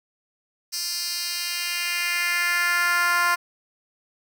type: tone with high-pass filter sweep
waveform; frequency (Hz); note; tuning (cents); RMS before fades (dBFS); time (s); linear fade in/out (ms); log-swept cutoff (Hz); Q
10% pulse; 349.2; F4; 0; -24; 0.72-3.36; 20; 5300 to 1100; 2
effects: none